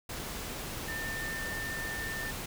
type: tone in noise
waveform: sine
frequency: 1797 Hz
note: A6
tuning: 36 cents sharp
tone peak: -36 dBFS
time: 0.88-2.31 s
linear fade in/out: 5 ms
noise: pink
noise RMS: -39 dBFS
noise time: 0.09-2.46 s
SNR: 0 dB
effects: none